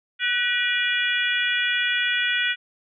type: harmonic tone with a mistuned harmonic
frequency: 481.7 Hz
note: B4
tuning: 43 cents flat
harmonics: 3 / 4 / 5 / 6 / 7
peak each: -25 / -26 / -27 / -28 / -28 dBFS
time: 0.19-2.56 s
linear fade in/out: 50 ms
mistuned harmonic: 3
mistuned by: +53 cents
effects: none